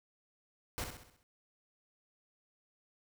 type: noise with echo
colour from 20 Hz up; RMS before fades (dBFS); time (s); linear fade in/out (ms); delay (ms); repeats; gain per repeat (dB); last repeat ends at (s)
pink; -38; 0.78-0.84; 0; 65; 6; -6; 1.23
effects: none